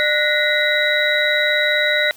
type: tone cluster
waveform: sine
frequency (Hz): 600 / 1468 / 1893 / 2032 / 3872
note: D5 / F#6 / A#6 / B6 / B7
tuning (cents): +37 / -14 / +26 / +49 / -35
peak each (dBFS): -21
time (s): 0-2.11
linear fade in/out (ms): 0
effects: white hiss -45 dBFS RMS until 2.16 s